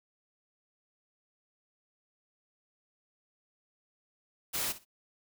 white noise with echo, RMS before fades -33 dBFS, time 4.53-4.73 s, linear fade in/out 20 ms, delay 61 ms, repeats 2, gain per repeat -15 dB, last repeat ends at 4.852 s, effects none

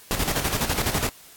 pink noise with tremolo, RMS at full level -23 dBFS, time 0.11-1.09 s, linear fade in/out 0 ms, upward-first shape square, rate 12 Hz, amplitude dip 55%, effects white hiss -48 dBFS RMS until 1.36 s + AAC 64 kbps

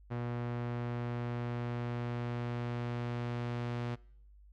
sawtooth tone with low-pass filter sweep, 120 Hz, B2, 49 cents flat, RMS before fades -37 dBFS, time 0.1-3.96 s, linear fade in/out 20 ms, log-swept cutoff 1900 to 3500 Hz, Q 0.71, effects noise-tail reverb RT60 0.7 s tail -24 dB re dry + added 50 Hz sine -55 dBFS peak until 4.52 s

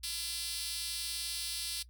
5% pulse tone with high-pass filter, 339.6 Hz, F4, 48 cents flat, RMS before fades -38 dBFS, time 0.03-1.83 s, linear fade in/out 10 ms, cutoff 5200 Hz, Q 1.5, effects noise-tail reverb RT60 0.1 s tail -19 dB re dry + added 60 Hz sine -53 dBFS peak until 1.89 s

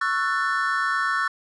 triangle chord, F# minor seventh, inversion second, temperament just, 1110 / 1332 / 1480 / 1776 Hz, C#6 / E6 / F#6 / A6, +2 / +18 / 0 / +16 cents, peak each -25 dBFS, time 0.01-1.28 s, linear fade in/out 5 ms, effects resampled to 24000 Hz

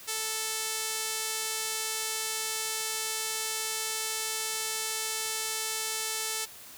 sawtooth tone with band-pass filter, 440 Hz, A4, in tune, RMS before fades -33 dBFS, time 0.07-6.46 s, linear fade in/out 20 ms, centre 8400 Hz, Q 0.82, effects white hiss -48 dBFS RMS until 6.77 s

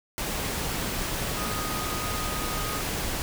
sine tone in noise, 1244.5 Hz, D#6, in tune, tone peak -35 dBFS, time 1.37-2.81 s, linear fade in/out 0 ms, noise pink, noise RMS -30 dBFS, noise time 0.18-3.22 s, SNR -8 dB, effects none

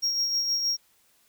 triangle tone with tremolo, 5588 Hz, F8, in tune, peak -21 dBFS, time 0.02-0.77 s, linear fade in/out 20 ms, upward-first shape sine, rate 6.4 Hz, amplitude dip 40%, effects white hiss -64 dBFS RMS until 1.28 s

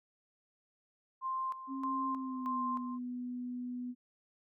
sine tone with tremolo, 1049 Hz, C6, 4 cents sharp, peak -33 dBFS, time 1.21-2.99 s, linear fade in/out 50 ms, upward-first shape square, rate 1.6 Hz, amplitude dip 70%
sine tone with pitch glide, 269.5 to 247.1 Hz, C#4 to B3, -49 to +1 cents, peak -37 dBFS, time 1.67-3.95 s, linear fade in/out 50 ms, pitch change -150 cents, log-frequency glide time 2.06-2.64 s
effects none

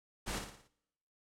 pink noise with echo, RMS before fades -38 dBFS, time 0.26-0.4 s, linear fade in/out 20 ms, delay 57 ms, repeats 5, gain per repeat -6 dB, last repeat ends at 0.685 s, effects noise-tail reverb RT60 0.9 s tail -24 dB re dry + low-pass 10000 Hz 12 dB/octave

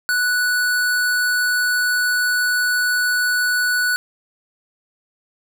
square tone, 1479 Hz, F#6, 1 cent flat, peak -17 dBFS, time 0.09-3.96 s, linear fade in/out 0 ms, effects none

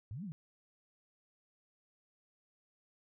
sine exponential two-way sweep, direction up then down, 93.2 to 221.1 to 144.3 Hz, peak -40 dBFS, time 0.11-0.32 s, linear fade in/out 0 ms, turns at 0.24 s, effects none

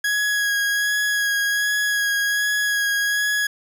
40% pulse tone with vibrato, 1661.2 Hz, G#6, in tune, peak -18 dBFS, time 0.04-3.47 s, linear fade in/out 5 ms, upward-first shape sine, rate 1.3 Hz, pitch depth 17 cents each way, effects 9-bit

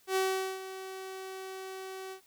sawtooth tone with ADSR envelope, 380 Hz, F#4, 46 cents sharp, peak -22 dBFS, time 0.07-2.21 s, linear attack 89 ms, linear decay 430 ms, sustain -14 dB, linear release 93 ms, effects white hiss -64 dBFS RMS until 2.26 s

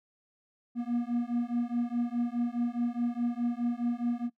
triangle beating tone pair, 236.9 / 241.7 Hz, A#3 / B3, +28 / -37 cents, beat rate 4.8 Hz, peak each -29 dBFS, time 0.75-4.3 s, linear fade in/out 50 ms, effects noise-tail reverb RT60 0.1 s tail -19 dB re dry

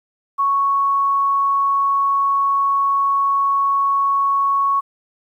sine tone, 1108.7 Hz, C#6, in tune, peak -14 dBFS, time 0.38-4.81 s, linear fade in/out 20 ms, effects 9-bit

